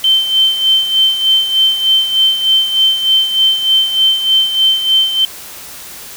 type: tone with tremolo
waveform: sine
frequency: 3100 Hz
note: G7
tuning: 20 cents flat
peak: -6 dBFS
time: 0.04-5.25 s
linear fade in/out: 2 ms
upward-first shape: sine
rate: 3.3 Hz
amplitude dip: 65%
effects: white hiss -31 dBFS RMS until 6.16 s